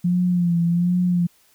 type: tone with vibrato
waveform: sine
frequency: 174.61 Hz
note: F3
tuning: in tune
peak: -16 dBFS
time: 0.04-1.27 s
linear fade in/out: 10 ms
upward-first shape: sine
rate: 1.3 Hz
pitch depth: 51 cents each way
effects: white hiss -58 dBFS RMS until 1.54 s